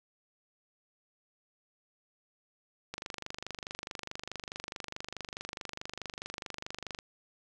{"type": "click train", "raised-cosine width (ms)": 0.2, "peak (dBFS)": -21, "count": 101, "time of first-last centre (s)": [2.94, 6.989], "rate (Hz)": 24.7, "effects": []}